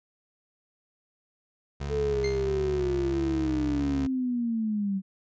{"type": "tone with vibrato", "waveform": "25% pulse", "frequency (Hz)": 68.7, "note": "C#2", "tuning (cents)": -15, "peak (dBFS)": -27, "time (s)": [1.8, 4.07], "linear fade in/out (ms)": 10, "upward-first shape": "square", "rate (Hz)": 1.5, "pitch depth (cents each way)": 53}
{"type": "linear sweep", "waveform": "sine", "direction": "down", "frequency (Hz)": [440, 189], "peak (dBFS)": -25, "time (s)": [1.89, 5.02], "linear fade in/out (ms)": 50}
{"type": "tone with exponential decay", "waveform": "25% pulse", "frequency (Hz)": 2102, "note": "C7", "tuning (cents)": 7, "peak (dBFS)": -28, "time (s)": [2.24, 2.52], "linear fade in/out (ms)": 2, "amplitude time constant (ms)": 60}
{"effects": ["resampled to 16000 Hz"]}